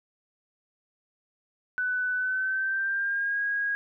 sine tone with pitch glide, 1497 to 1641.9 Hz, F#6 to G#6, +20 to -20 cents, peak -25 dBFS, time 1.78-3.75 s, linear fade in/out 0 ms, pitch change +160 cents, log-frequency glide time 2.14-3.41 s, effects none

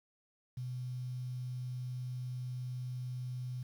sine tone with quantisation, 125.8 Hz, B2, 32 cents sharp, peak -37 dBFS, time 0.57-3.63 s, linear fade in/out 5 ms, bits 10, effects none

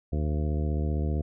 harmonic tone, 75.4 Hz, D2, 46 cents sharp, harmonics 1 / 2 / 3 / 4 / 5 / 6 / 7 / 9, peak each -26 / -32 / -36 / -38 / -40 / -42 / -43 / -45 dBFS, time 0.12-1.22 s, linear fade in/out 10 ms, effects none

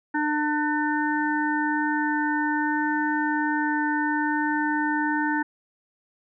harmonic tone, 299.9 Hz, D4, 36 cents sharp, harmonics 1 / 3 / 5 / 6, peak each -25 / -27 / -29 / -30 dBFS, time 0.14-5.43 s, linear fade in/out 10 ms, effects none

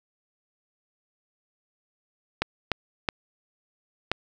clicks, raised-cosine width 0.3 ms, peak -7 dBFS, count 4, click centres 2.42 / 2.717 / 3.088 / 4.116 s, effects none

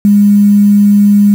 sine tone with quantisation, 204.2 Hz, G#3, 29 cents flat, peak -3 dBFS, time 0.05-1.34 s, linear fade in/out 0 ms, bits 5, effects none

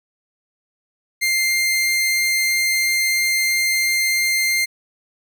sawtooth tone, 2101 Hz, C7, 7 cents sharp, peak -13 dBFS, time 1.21-4.66 s, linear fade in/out 20 ms, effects none

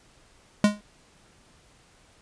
square tone with exponential decay, 207.7 Hz, G#3, in tune, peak -13 dBFS, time 0.64-0.81 s, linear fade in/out 2 ms, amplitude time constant 36 ms, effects pink hiss -58 dBFS RMS until 2.21 s + resampled to 22050 Hz

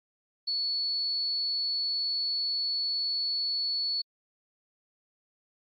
sine tone with amplitude modulation, 4419 Hz, C#8, 6 cents flat, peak -26 dBFS, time 0.47-4.02 s, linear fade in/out 10 ms, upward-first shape sine, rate 251 Hz, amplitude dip 25%, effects AAC 48 kbps

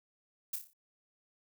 violet noise with echo, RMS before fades -35 dBFS, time 0.53-0.56 s, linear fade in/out 5 ms, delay 29 ms, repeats 6, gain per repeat -6 dB, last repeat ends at 0.734 s, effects none

